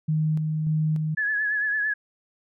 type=tone with tremolo; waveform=sine; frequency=155.56 Hz; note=D#3; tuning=in tune; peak=-20 dBFS; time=0.08-1.15 s; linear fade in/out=10 ms; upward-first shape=square; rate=1.7 Hz; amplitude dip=30%
type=tone with vibrato; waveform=sine; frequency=1700 Hz; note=G#6; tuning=40 cents sharp; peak=-22 dBFS; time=1.17-1.94 s; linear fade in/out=10 ms; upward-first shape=triangle; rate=8.9 Hz; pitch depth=56 cents each way
effects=none